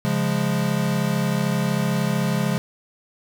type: chord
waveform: square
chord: Db major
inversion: none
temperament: equal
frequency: 138.59 / 174.61 / 207.7 Hz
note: Db3 / F3 / Ab3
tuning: 0 / 0 / 0 cents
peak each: -25 dBFS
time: 0.05-2.58 s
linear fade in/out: 0 ms
effects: none